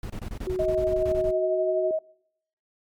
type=noise bursts; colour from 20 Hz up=brown; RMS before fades=-33 dBFS; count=14; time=0.03-1.308 s; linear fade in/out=2 ms; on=69 ms; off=24 ms
type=tone; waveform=sine; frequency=370 Hz; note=F#4; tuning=in tune; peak=-25 dBFS; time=0.47-1.91 s; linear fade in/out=2 ms
type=tone with tremolo; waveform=sine; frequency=632 Hz; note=D#5; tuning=27 cents sharp; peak=-21 dBFS; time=0.59-1.99 s; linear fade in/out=5 ms; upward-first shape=triangle; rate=12 Hz; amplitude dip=40%
effects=noise-tail reverb RT60 0.7 s tail -24 dB re dry + MP3 96 kbps